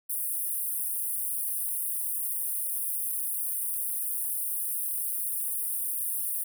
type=high-pass noise; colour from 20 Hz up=pink; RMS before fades=-31 dBFS; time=0.09-6.44 s; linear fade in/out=10 ms; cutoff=9100 Hz; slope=96 dB/octave; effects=none